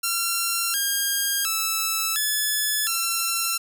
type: tone with pitch steps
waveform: 5% pulse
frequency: 1367 / 1616 / 1315 / 1720 / 1352 Hz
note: F6 / G#6 / E6 / A6 / E6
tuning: -37 / -48 / -5 / -40 / +43 cents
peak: -11 dBFS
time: 0.03-3.58 s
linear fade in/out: 10 ms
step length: 710 ms
effects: none